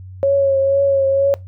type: tone with vibrato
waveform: sine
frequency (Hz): 549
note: C#5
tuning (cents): -17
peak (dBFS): -11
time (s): 0.23-1.34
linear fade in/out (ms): 0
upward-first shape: triangle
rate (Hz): 2.1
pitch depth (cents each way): 29
effects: noise-tail reverb RT60 0.2 s tail -21 dB re dry + added 93 Hz sine -32 dBFS peak until 1.47 s